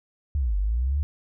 sine linear two-way sweep, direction down then up, 76 to 46.39 to 76 Hz, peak -21 dBFS, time 0.35-1.03 s, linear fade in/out 0 ms, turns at 0.57 s, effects none

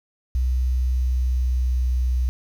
sine tone with pitch glide, 63 to 62.38 Hz, B1 to B1, +35 to +18 cents, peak -18 dBFS, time 0.35-2.29 s, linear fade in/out 0 ms, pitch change -17 cents, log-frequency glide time 0.91-1.92 s, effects 8-bit

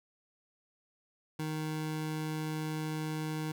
25% pulse tone, 155.56 Hz, D#3, in tune, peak -30 dBFS, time 1.39-3.52 s, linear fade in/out 5 ms, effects none

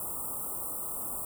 white band-stop noise, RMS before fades -36 dBFS, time 0-1.25 s, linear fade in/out 2 ms, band 1300 to 7900 Hz, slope 96 dB/octave, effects none

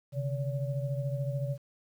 sine tone cluster, 133.1 / 146.8 / 570 Hz, C3 / D3 / C#5, +30 / 0 / +48 cents, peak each -31 / -37 / -38 dBFS, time 0.12-1.58 s, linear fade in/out 50 ms, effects 10-bit

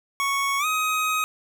25% pulse tone with pitch glide, 1108.7 to 1258.9 Hz, C#6 to D#6, 0 to +20 cents, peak -18 dBFS, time 0.2-1.24 s, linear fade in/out 0 ms, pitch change +220 cents, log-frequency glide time 0.59-0.66 s, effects none

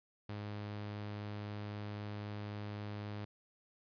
sawtooth tone, 103.83 Hz, G#2, in tune, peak -37 dBFS, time 0.29-3.25 s, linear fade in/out 5 ms, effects resampled to 11025 Hz + 13-bit

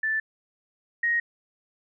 sine tone pair in turn, 1760 / 1875.6 Hz, A6 / A#6, 0 / +10 cents, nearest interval minor second, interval 110 cents, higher second, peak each -23 / -21 dBFS, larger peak second, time 0.03-0.2 / 1.03-1.2 s, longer neither, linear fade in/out 5 ms, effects none

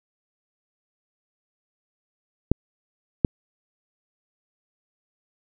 clicks, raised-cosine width 3 ms, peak -3 dBFS, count 2, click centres 2.516 / 3.248 s, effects none

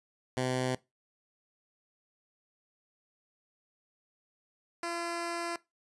10% pulse tone pair in turn, 128 / 341 Hz, C3 / F4, -38 / -41 cents, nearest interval octave + perfect fourth, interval 1697 cents, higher second, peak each -21 / -25 dBFS, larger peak first, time 0.37-0.75 / 4.83-5.56 s, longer second, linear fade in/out 2 ms, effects noise-tail reverb RT60 0.2 s tail -20 dB re dry + resampled to 24000 Hz

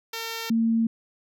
5% pulse / sine tone pair in turn, 454.6 / 227.3 Hz, A#4 / A#3, -43 / -43 cents, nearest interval octave, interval 1200 cents, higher first, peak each -19 dBFS, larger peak neither, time 0.13-0.5 / 0.5-0.87 s, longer neither, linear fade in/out 5 ms, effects none

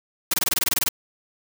white noise bursts, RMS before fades -21 dBFS, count 12, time 0.31-0.888 s, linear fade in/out 5 ms, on 28 ms, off 22 ms, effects none

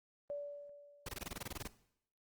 sine tone with exponential decay, 577 Hz, D5, 31 cents flat, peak -37 dBFS, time 0.3-1.45 s, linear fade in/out 0 ms, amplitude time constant 250 ms
pink noise bursts, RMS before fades -43 dBFS, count 13, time 1.06-1.676 s, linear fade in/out 5 ms, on 28 ms, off 21 ms
effects noise-tail reverb RT60 0.7 s tail -17 dB re dry + Opus 24 kbps

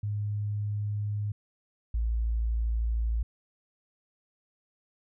sine tone pair in turn, 103.83 / 56.42 Hz, G#2 / A1, 0 / +44 cents, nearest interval major seventh, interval 1056 cents, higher first, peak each -28 / -25 dBFS, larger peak second, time 0.03-1.32 / 1.94-3.23 s, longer neither, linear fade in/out 5 ms, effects none

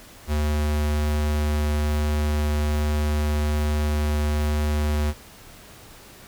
square tone, 74.9 Hz, D2, 35 cents sharp, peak -21 dBFS, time 0.27-5.14 s, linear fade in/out 50 ms, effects pink hiss -46 dBFS RMS until 6.27 s

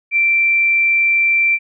sine tone, 2349 Hz, D7, in tune, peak -11 dBFS, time 0.11-1.59 s, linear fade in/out 50 ms, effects none

